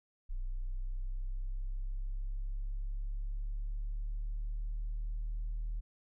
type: linear sweep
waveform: sine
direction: up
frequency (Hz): 30.83 to 39.16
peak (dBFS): -32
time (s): 0.29-5.81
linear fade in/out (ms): 20
effects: tanh soft clip ceiling -32 dBFS